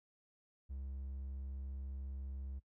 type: tone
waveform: triangle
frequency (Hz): 67.2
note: C2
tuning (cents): +47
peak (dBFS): -40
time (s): 0.69-2.6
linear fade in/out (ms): 20
effects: noise-tail reverb RT60 0.1 s tail -19 dB re dry